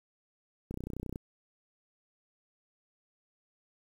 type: click train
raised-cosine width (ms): 3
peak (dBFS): -25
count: 15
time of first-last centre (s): 0.71-1.159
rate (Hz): 31.2
effects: 9-bit